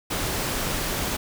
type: noise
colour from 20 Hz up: pink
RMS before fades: -27 dBFS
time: 0.1-1.17 s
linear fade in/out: 10 ms
effects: none